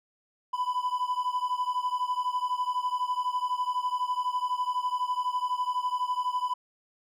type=beating tone pair; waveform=triangle; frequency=993 / 1005 Hz; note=B5 / B5; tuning=+9 / +30 cents; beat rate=12 Hz; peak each=-27 / -29 dBFS; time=0.53-6.54 s; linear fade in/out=10 ms; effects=none